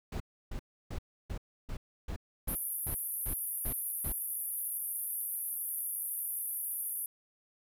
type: noise bursts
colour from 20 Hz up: brown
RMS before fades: -37 dBFS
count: 11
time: 0.12-4.122 s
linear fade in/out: 5 ms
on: 82 ms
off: 310 ms
type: band-pass noise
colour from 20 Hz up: pink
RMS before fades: -37 dBFS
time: 2.48-7.06 s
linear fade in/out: 2 ms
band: 10000 to 14000 Hz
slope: 96 dB/octave
effects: none